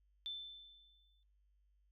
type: tone with exponential decay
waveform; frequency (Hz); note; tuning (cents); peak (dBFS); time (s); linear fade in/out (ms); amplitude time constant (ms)
sine; 3533; A7; +6; -39; 0.26-1.23; 0; 210
effects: noise-tail reverb RT60 0.5 s tail -25 dB re dry + added 50 Hz sine -70 dBFS peak until 1.91 s